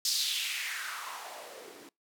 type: noise with band-pass filter sweep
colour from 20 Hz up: blue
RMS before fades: -36 dBFS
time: 0.05-1.89 s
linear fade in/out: 2 ms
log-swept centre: 5200 to 290 Hz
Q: 3.1
effects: noise-tail reverb RT60 0.2 s tail -25 dB re dry